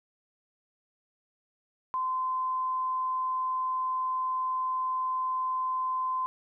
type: tone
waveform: sine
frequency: 1031 Hz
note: C6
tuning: 26 cents flat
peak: -27 dBFS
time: 1.94-6.26 s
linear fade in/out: 0 ms
effects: none